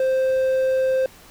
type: tone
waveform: triangle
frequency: 523.3 Hz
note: C5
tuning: in tune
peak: -15 dBFS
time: 0-1.06 s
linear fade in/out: 2 ms
effects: pink hiss -47 dBFS RMS until 1.3 s